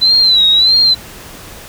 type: tone with vibrato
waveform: sine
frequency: 3991 Hz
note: B7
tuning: 17 cents sharp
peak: -6 dBFS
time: 0.01-0.95 s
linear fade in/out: 20 ms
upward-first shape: sine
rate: 1.6 Hz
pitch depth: 98 cents each way
effects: pink hiss -33 dBFS RMS until 1.68 s